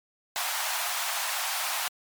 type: high-pass noise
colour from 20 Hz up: pink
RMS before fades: -30 dBFS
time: 0.36-1.88 s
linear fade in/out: 0 ms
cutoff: 680 Hz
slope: 48 dB/octave
effects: MP3 96 kbps